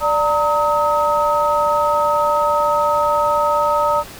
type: tone cluster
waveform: sine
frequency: 589 / 919 / 1272 Hz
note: D5 / A#5 / D#6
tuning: +5 / -25 / +38 cents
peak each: -18 dBFS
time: 0-4.04 s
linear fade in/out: 50 ms
effects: pink hiss -36 dBFS RMS until 4.19 s